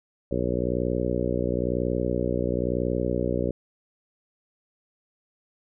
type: harmonic tone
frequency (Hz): 61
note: B1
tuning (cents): -21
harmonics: 1 / 2 / 3 / 4 / 5 / 6 / 7 / 8 / 9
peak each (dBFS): -32 / -32 / -32 / -32 / -32 / -32 / -32 / -32 / -32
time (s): 0.31-3.51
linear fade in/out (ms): 5
effects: none